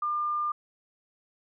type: tone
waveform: sine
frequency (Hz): 1200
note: D6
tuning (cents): +37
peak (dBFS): -26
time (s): 0.02-0.52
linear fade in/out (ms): 5
effects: none